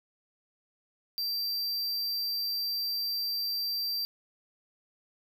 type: tone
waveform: square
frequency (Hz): 4699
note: D8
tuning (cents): 0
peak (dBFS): -30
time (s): 1.18-4.05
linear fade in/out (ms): 0
effects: none